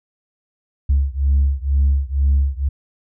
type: beating tone pair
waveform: sine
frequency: 68.4 / 70.5 Hz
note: C#2 / C#2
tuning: -23 / +30 cents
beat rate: 2.1 Hz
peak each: -15 / -16 dBFS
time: 0.89-2.69 s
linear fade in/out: 10 ms
effects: tanh soft clip ceiling -9 dBFS